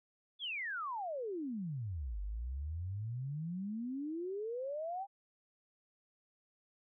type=exponential two-way sweep; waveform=sine; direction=down then up; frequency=3522 to 47.58 to 808 Hz; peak=-37 dBFS; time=0.39-5.07 s; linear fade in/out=50 ms; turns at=2.2 s; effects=none